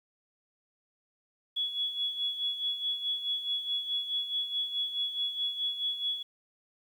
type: tone with tremolo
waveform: sine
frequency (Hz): 3376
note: G#7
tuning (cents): +28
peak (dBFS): -27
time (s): 1.56-6.23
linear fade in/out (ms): 10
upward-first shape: sine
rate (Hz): 4.7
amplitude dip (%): 65
effects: 10-bit